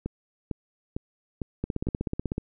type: two click trains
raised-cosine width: 3 ms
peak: -17 / -15 dBFS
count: 5 / 13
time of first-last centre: 0.06-1.87 / 1.64-2.381 s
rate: 2.21 / 16.2 Hz
effects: none